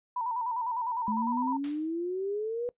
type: tone with vibrato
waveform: sine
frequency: 948 Hz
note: A#5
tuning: 29 cents sharp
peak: -29 dBFS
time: 0.16-1.57 s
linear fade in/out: 5 ms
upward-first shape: square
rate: 9.9 Hz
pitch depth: 70 cents each way
type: exponential sweep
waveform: sine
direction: up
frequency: 211.4 to 493.1 Hz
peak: -29 dBFS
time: 1.08-2.69 s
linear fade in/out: 0 ms
type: noise with exponential decay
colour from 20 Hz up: white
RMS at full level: -41 dBFS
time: 1.64-1.96 s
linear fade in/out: 1 ms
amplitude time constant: 68 ms
effects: noise-tail reverb RT60 0.1 s tail -21 dB re dry + resampled to 8000 Hz